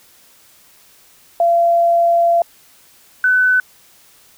sine tone pair in turn, 683 / 1505.2 Hz, F5 / F#6, -39 / +29 cents, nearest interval octave + major second, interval 1368 cents, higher second, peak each -10 / -10 dBFS, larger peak neither, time 1.4-2.42 / 3.24-3.6 s, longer first, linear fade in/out 2 ms, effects white hiss -49 dBFS RMS until 4.37 s

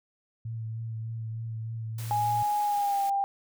sine tone with vibrato, 112.6 Hz, A2, 40 cents sharp, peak -32 dBFS, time 0.45-2.43 s, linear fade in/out 5 ms, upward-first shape sine, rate 3.3 Hz, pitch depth 22 cents each way
white noise, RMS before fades -44 dBFS, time 1.98-3.1 s, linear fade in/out 5 ms
sine tone with pitch glide, 830.6 to 794.5 Hz, G#5 to G5, 0 to +23 cents, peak -24 dBFS, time 2.11-3.24 s, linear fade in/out 0 ms, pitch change -77 cents, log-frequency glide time 2.63-3.02 s
effects none

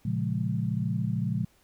sine chord, Bb minor seventh, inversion none, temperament equal, 116.54 / 138.59 / 174.61 / 207.7 Hz, Bb2 / Db3 / F3 / Ab3, 0 / 0 / 0 / 0 cents, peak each -30 / -32 / -31 / -33 dBFS, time 0.05-1.45 s, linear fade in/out 5 ms, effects pink hiss -64 dBFS RMS until 1.63 s

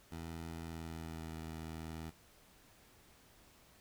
15% pulse tone with pitch glide, 82.41 to 80.34 Hz, E2 to E2, 0 to -44 cents, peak -37 dBFS, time 0.11-2.11 s, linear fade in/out 20 ms, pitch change -44 cents, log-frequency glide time 0.6-1.36 s, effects pink hiss -64 dBFS RMS until 3.8 s

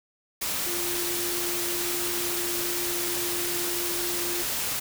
sine tone in noise, 349.2 Hz, F4, in tune, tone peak -33 dBFS, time 0.66-4.43 s, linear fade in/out 10 ms, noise white, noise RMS -29 dBFS, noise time 0.41-4.8 s, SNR -7 dB, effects none

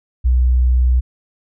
sine tone, 62.3 Hz, B1, 16 cents sharp, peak -10 dBFS, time 0.24-1.01 s, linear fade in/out 20 ms, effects none

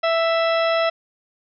harmonic tone with a mistuned harmonic, 661 Hz, E5, 5 cents sharp, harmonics 1 / 2 / 3 / 4 / 5 / 6 / 8, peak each -18 / -24 / -28 / -30 / -32 / -34 / -36 dBFS, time 0.03-0.9 s, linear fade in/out 10 ms, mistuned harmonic 8, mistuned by -18 cents, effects none

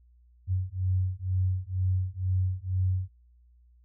sine beating tone pair, 91.9 / 94 Hz, F#2 / F#2, -11 / +28 cents, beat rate 2.1 Hz, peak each -28 dBFS, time 0.47-3.1 s, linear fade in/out 50 ms, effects added 60 Hz sine -56 dBFS peak until 3.84 s

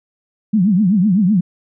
sine tone with vibrato, 196 Hz, G3, in tune, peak -10 dBFS, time 0.53-1.41 s, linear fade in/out 10 ms, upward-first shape triangle, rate 7.9 Hz, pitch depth 260 cents each way, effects none

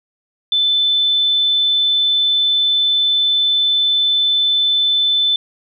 sine tone, 3520 Hz, A7, in tune, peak -12 dBFS, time 0.52-5.36 s, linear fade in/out 2 ms, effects none

